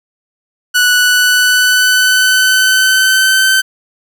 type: tone with pitch glide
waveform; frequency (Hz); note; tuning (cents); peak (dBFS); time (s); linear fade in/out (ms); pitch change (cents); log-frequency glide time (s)
sawtooth; 1478 to 1539; F#6 to G6; -2 to -32; -4; 0.74-3.62; 20; +70; 0.92-3.5
effects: none